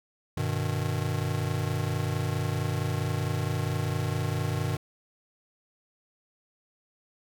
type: chord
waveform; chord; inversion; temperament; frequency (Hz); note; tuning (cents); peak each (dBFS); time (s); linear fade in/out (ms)
square; G augmented; none; just; 98 / 122.5 / 153.12; G2 / B2 / D#3; 0 / -14 / -27; -32; 0.37-4.77; 5
effects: none